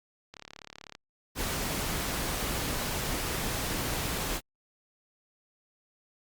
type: click train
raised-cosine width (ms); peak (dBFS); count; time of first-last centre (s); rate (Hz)
0.2; -26; 23; 0.34-0.951; 36
type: noise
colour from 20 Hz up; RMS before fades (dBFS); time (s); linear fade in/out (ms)
pink; -32; 1.35-4.41; 50
effects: Opus 48 kbps